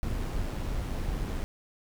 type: noise with amplitude modulation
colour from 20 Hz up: brown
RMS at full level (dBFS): -30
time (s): 0.03-1.44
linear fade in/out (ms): 0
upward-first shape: sine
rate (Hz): 99.4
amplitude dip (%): 30
effects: none